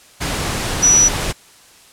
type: tone in noise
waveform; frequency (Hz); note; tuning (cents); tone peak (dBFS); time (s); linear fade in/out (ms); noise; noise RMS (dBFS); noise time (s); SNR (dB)
sine; 5890; F#8; -9; -8; 0.82-1.09; 20; pink; -21; 0.2-1.33; +10
effects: white hiss -46 dBFS RMS until 1.92 s + low-pass 10000 Hz 12 dB/octave